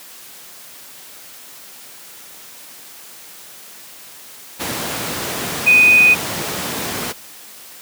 sine tone in noise, 2489 Hz, D#7, in tune, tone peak -7 dBFS, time 5.66-6.15 s, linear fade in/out 20 ms, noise pink, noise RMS -23 dBFS, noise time 4.59-7.13 s, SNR +13 dB, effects white hiss -39 dBFS RMS until 7.81 s + high-pass 150 Hz 12 dB/octave

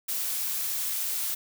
blue noise, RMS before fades -30 dBFS, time 0.08-1.35 s, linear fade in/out 10 ms, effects none

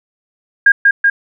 sine tone with echo, 1620 Hz, G#6, 43 cents flat, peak -3 dBFS, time 0.66-0.72 s, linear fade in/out 5 ms, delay 190 ms, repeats 2, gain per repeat -2 dB, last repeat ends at 1.1 s, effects none

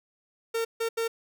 45% pulse tone bursts at uneven times, 456.4 Hz, A#4, 37 cents flat, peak -26 dBFS, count 3, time 0.54-0.65 / 0.8-0.89 / 0.97-1.08 s, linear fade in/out 10 ms, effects none

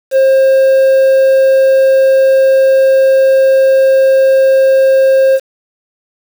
triangle tone with quantisation, 533 Hz, C5, 32 cents sharp, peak -3 dBFS, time 0.11-5.4 s, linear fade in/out 50 ms, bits 5, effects none

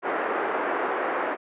pink band-pass noise, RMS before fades -27 dBFS, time 0.02-1.37 s, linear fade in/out 50 ms, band 350 to 1800 Hz, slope 24 dB/octave, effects resampled to 8000 Hz

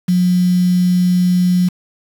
sine tone with quantisation, 180 Hz, F#3, 47 cents flat, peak -10 dBFS, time 0.08-1.69 s, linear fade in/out 10 ms, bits 5, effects none

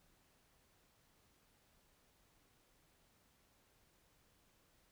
silence, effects pink hiss -73 dBFS RMS until 4.91 s

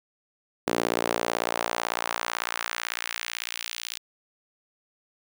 sawtooth tone with high-pass filter sweep, 58 Hz, A#1, 8 cents flat, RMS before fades -30 dBFS, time 0.67-3.98 s, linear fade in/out 5 ms, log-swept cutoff 340 to 3500 Hz, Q 1.2, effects none

